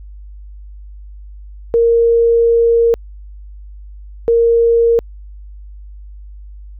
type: tone bursts at uneven times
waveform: sine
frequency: 464.9 Hz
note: A#4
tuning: 5 cents flat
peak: -8 dBFS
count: 2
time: 1.74-2.94 / 4.28-4.99 s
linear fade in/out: 0 ms
effects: added 50 Hz sine -31 dBFS peak until 6.79 s